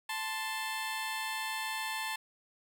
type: tone pair together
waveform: 15% pulse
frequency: 880 / 1046.5 Hz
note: A5 / C6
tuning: 0 / 0 cents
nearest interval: minor third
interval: 300 cents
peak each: -29 / -34 dBFS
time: 0.09-2.16 s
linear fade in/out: 5 ms
effects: none